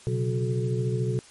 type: tone cluster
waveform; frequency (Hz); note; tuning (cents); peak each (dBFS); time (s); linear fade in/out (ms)
sine; 124.6 / 138.3 / 185.5 / 366.9 / 432.2; B2 / C#3 / F#3 / F#4 / A4; +16 / -4 / +5 / -15 / -31; -25 / -34 / -34 / -33 / -32; 0.07-1.19; 0
effects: white hiss -51 dBFS RMS until 1.3 s + MP3 48 kbps